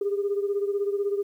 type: beating tone pair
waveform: sine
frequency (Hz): 400.2 / 416.2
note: G4 / G#4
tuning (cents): +36 / +4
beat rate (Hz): 16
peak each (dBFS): -24 / -29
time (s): 0.01-1.23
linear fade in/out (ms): 5
effects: tanh soft clip ceiling -17 dBFS + 10-bit